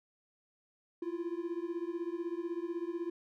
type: beating tone pair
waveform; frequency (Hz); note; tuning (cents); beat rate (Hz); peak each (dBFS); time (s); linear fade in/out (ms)
triangle; 334.5 / 350.5; E4 / F4; +25 / +6; 16; -36 / -36; 1.02-3.1; 5
effects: none